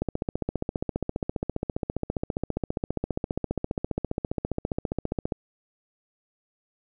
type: click train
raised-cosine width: 2 ms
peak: -13 dBFS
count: 80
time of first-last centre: 0.02-5.322 s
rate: 14.9 Hz
effects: none